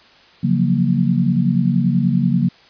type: chord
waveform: sine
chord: Gb major seventh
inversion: second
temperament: equal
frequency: 138.59 / 174.61 / 185 / 233.1 Hz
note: Db3 / F3 / Gb3 / Bb3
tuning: 0 / 0 / 0 / 0 cents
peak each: -19 dBFS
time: 0.43-2.49 s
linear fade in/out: 10 ms
effects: white hiss -48 dBFS RMS until 2.69 s + resampled to 11025 Hz